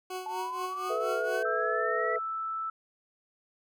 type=tone with tremolo; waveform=20% pulse; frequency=370 Hz; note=F#4; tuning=in tune; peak=-28 dBFS; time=0.1-1.43 s; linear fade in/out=5 ms; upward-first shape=triangle; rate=4.2 Hz; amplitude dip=85%
type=linear sweep; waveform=sine; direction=up; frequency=858 to 1975.5 Hz; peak=-33 dBFS; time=0.26-2.16 s; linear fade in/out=2 ms
type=chord; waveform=sine; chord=A suspended second; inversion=none; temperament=equal with one note detuned; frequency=434.4 / 493.9 / 659.3 Hz; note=A4 / B4 / E5; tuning=-22 / 0 / 0 cents; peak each=-33 dBFS; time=0.89-2.19 s; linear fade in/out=20 ms
type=tone; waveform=sine; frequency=1318.5 Hz; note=E6; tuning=in tune; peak=-31 dBFS; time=1.45-2.7 s; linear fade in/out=5 ms
effects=none